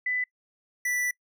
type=tone pair in turn; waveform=sine / square; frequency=1997 / 1972.9 Hz; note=B6 / B6; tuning=+19 / -2 cents; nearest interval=unison; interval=21 cents; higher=first; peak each=-25 / -26 dBFS; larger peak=first; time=0.06-0.24 / 0.85-1.11 s; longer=second; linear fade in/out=5 ms; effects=noise-tail reverb RT60 0.1 s tail -24 dB re dry